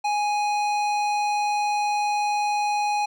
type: tone with hard clipping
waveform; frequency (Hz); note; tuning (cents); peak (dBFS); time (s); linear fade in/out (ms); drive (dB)
sine; 830.6; G#5; 0; -23; 0.04-3.06; 10; 14
effects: none